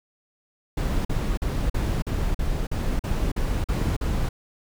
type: noise bursts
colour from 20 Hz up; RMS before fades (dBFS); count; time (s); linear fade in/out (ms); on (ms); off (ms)
brown; -24; 11; 0.77-4.29; 5; 280; 44
effects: none